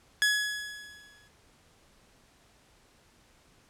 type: tone with exponential decay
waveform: sawtooth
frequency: 1686 Hz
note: G#6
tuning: 26 cents sharp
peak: -17 dBFS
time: 0.22-1.28 s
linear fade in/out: 0 ms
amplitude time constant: 230 ms
effects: pink hiss -62 dBFS RMS until 3.69 s + low-pass 10000 Hz 12 dB/octave